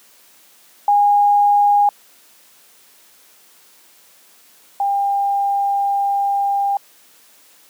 sine tone pair in turn, 818 / 799.8 Hz, G#5 / G5, -26 / +35 cents, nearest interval unison, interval 39 cents, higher first, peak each -10 / -15 dBFS, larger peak first, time 0.88-1.89 / 4.8-6.77 s, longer second, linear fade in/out 2 ms, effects white hiss -50 dBFS RMS until 7.69 s + high-pass 200 Hz 12 dB/octave

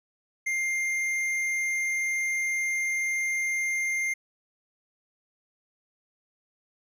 triangle tone with tanh clipping, 2107 Hz, C7, 12 cents sharp, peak -27 dBFS, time 0.46-4.14 s, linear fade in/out 10 ms, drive 14 dB, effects none

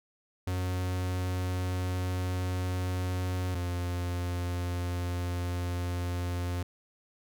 45% pulse tone pair in turn, 91.3 / 88.45 Hz, F#2 / F2, -23 / +23 cents, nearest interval minor second, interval 54 cents, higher first, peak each -29 / -30 dBFS, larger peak first, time 0.47-3.55 / 3.55-6.63 s, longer neither, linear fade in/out 5 ms, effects none

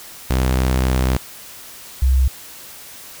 sawtooth / sine tone pair in turn, 64.2 / 65.13 Hz, C2 / C2, -32 / -7 cents, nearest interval unison, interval 25 cents, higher second, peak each -11 dBFS, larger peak neither, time 0.3-1.17 / 2.02-2.28 s, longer first, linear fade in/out 5 ms, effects white hiss -38 dBFS RMS until 3.2 s

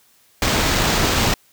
pink noise with sample-and-hold, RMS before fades -18 dBFS, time 0.42-1.34 s, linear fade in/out 2 ms, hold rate 11025 Hz, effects white hiss -56 dBFS RMS until 1.52 s

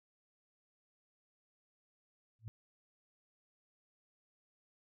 sine tone with exponential growth, 112.2 Hz, A2, 34 cents sharp, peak -38 dBFS, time 2.39-2.48 s, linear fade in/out 0 ms, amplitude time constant 19 ms, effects none

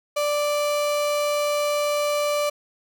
35% pulse tone, 587.3 Hz, D5, in tune, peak -19 dBFS, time 0.16-2.5 s, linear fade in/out 10 ms, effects none

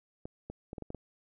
clicks, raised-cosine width 2 ms, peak -27 dBFS, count 7, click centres 0.255 / 0.5 / 0.731 / 0.782 / 0.823 / 0.904 / 0.947 s, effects none

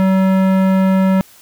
sine tone with tanh clipping, 190 Hz, F#3, 46 cents sharp, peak -12 dBFS, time 0-1.21 s, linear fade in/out 0 ms, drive 18 dB, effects white hiss -45 dBFS RMS until 1.41 s

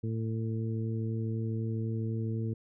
harmonic tone, 112 Hz, A2, 31 cents sharp, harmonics 1 / 2 / 3 / 4, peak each -31 / -37 / -41 / -43 dBFS, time 0.03-2.54 s, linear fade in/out 10 ms, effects none

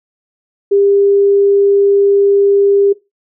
sine tone, 400 Hz, G4, 35 cents sharp, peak -7 dBFS, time 0.71-2.93 s, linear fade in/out 10 ms, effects noise-tail reverb RT60 0.2 s tail -18 dB re dry

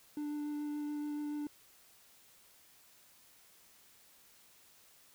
triangle tone with vibrato, 295.7 Hz, D4, 12 cents sharp, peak -34 dBFS, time 0.17-1.47 s, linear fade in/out 2 ms, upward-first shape sine, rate 7 Hz, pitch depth 9 cents each way, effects white hiss -63 dBFS RMS until 5.14 s

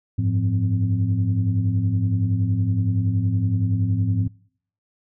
sine tone cluster, 94.6 / 105.3 / 173.6 / 258.8 Hz, F#2 / G#2 / F3 / C4, +39 / +24 / -10 / -19 cents, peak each -26 / -19 / -28 / -28 dBFS, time 0.18-4.28 s, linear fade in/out 10 ms, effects noise-tail reverb RT60 0.6 s tail -25 dB re dry + tanh soft clip ceiling -9 dBFS

